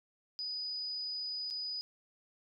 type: tone with dropouts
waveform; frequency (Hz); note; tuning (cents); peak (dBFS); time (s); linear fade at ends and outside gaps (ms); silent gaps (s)
sine; 4966; D#8; -4; -36; 0.39-1.81; 0; 1.502-1.508
effects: none